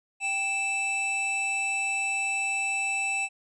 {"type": "tone pair together", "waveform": "square", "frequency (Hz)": [784, 2637], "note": ["G5", "E7"], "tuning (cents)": [0, 0], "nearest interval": "octave + major sixth", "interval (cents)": 2100, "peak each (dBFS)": [-35, -27], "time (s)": [0.2, 3.29], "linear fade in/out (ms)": 50, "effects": ["resampled to 22050 Hz"]}